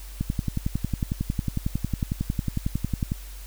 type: click train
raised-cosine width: 5 ms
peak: -12 dBFS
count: 33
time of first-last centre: 0.21-3.119 s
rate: 11 Hz
effects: added 47 Hz sine -37 dBFS peak until 3.46 s + white hiss -47 dBFS RMS until 3.46 s